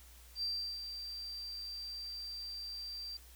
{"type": "tone with ADSR envelope", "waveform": "sine", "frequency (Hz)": 4699, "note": "D8", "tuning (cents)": 0, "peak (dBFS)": -33, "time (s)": [0.35, 3.17], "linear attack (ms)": 75, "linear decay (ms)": 360, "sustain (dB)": -8, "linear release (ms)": 3, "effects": ["added 60 Hz sine -56 dBFS peak until 3.35 s", "white hiss -60 dBFS RMS until 3.35 s"]}